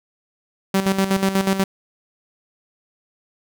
sawtooth tone with tremolo, 193.2 Hz, G3, 25 cents flat, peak -11 dBFS, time 0.74-1.64 s, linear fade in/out 5 ms, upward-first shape square, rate 8.2 Hz, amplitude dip 65%, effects none

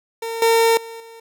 30% pulse tone with level steps, 456.4 Hz, A#4, 37 cents flat, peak -22 / -10 / -30 / -36 dBFS, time 0.22-1.2 s, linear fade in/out 5 ms, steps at 0.42 / 0.77 / 1 s, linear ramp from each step 2 ms, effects none

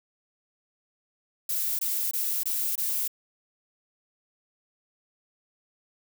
violet noise bursts, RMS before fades -28 dBFS, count 5, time 1.49-3.078 s, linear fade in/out 5 ms, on 300 ms, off 22 ms, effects none

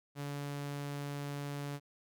sawtooth tone, 143.1 Hz, D3, 45 cents flat, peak -34 dBFS, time 0.15-1.8 s, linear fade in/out 50 ms, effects none

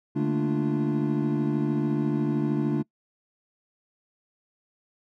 triangle tone cluster, 146.4 / 219 / 232.5 / 293.7 / 346.5 Hz, D3 / A3 / A#3 / D4 / F4, -5 / -8 / -4 / 0 / -14 cents, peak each -26 / -27 / -32 / -25 / -29 dBFS, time 0.15-2.83 s, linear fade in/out 20 ms, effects noise-tail reverb RT60 0.1 s tail -24 dB re dry

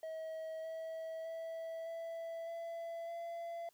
triangle tone with pitch steps, 640 / 647.4 / 655 / 662.6 / 670.3 / 678.1 Hz, D#5 / E5 / E5 / E5 / E5 / E5, +49 / -31 / -11 / +9 / +29 / +49 cents, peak -39 dBFS, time 0.03-3.69 s, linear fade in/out 2 ms, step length 610 ms, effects white hiss -73 dBFS RMS until 3.73 s

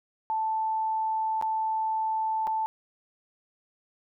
sine tone with dropouts, 880 Hz, A5, in tune, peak -25 dBFS, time 0.3-2.66 s, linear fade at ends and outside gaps 0 ms, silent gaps 1.413-1.424 / 2.47-2.475 s, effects none

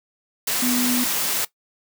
sine tone in noise, 246.9 Hz, B3, in tune, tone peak -20 dBFS, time 0.62-1.04 s, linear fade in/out 5 ms, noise white, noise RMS -23 dBFS, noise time 0.47-1.45 s, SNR 0 dB, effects noise-tail reverb RT60 0.1 s tail -17 dB re dry + high-pass 150 Hz 12 dB/octave

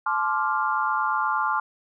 sine chord, D minor seventh, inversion second, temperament equal with one note detuned, 865.4 / 1046.5 / 1174.7 / 1396.9 Hz, A5 / C6 / D6 / F6, -29 / 0 / 0 / 0 cents, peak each -27 dBFS, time 0.06-1.6 s, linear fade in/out 5 ms, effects none

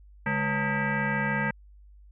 sine tone with frequency modulation, 908 Hz, A#5, 46 cents flat, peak -24 dBFS, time 0.26-1.51 s, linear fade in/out 5 ms, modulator 350 Hz, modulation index 3.4, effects added 50 Hz sine -49 dBFS peak until 2.11 s

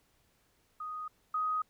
sine tone pair in turn, 1244.5 / 1253.2 Hz, D#6 / D#6, 0 / +12 cents, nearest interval unison, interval 12 cents, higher second, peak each -37 / -29 dBFS, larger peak second, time 0.8-1.08 / 1.34-1.62 s, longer neither, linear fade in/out 5 ms, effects pink hiss -71 dBFS RMS until 1.69 s

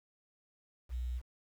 sine tone with quantisation, 61.4 Hz, B1, 9 cents flat, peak -34 dBFS, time 0.89-1.22 s, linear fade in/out 50 ms, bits 10, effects none

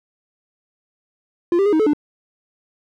triangle tone with pitch steps, 346.2 / 394.6 / 413.7 / 314.6 / 433.3 / 296.1 Hz, F4 / G4 / G#4 / D#4 / A4 / D4, -15 / +11 / -7 / +19 / -27 / +14 cents, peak -11 dBFS, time 1.52-1.934 s, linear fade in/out 2 ms, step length 69 ms, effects none

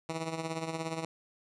10% pulse tone with tremolo, 162.2 Hz, E3, 28 cents flat, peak -23 dBFS, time 0.09-1.05 s, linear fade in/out 2 ms, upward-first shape triangle, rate 17 Hz, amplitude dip 70%, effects resampled to 22050 Hz

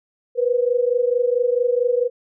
sine tone pair together, 480.5 / 505 Hz, B4 / B4, -48 / +39 cents, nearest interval minor second, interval 87 cents, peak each -18 / -20 dBFS, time 0.35-2.1 s, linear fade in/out 50 ms, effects none

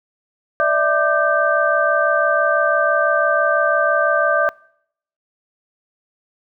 sine tone cluster, 589 / 655 / 1193 / 1557 Hz, D5 / E5 / D6 / G6, +5 / -11 / +27 / -12 cents, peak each -19 dBFS, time 0.6-4.49 s, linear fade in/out 0 ms, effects noise-tail reverb RT60 0.7 s tail -25 dB re dry

